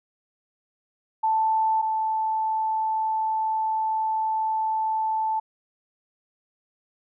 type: tone pair in turn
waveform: sine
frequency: 881 / 877.9 Hz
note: A5 / A5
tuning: +2 / -4 cents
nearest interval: unison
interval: 6 cents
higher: first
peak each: -19 / -22 dBFS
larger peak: first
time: 1.23-1.82 / 1.82-5.4 s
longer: second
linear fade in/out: 10 ms
effects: none